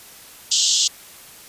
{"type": "band-pass noise", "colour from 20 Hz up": "white", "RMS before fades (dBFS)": -18, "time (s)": [0.51, 0.88], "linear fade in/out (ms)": 10, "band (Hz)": [2900, 7700], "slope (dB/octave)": 96, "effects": ["white hiss -43 dBFS RMS until 1.48 s", "resampled to 32000 Hz"]}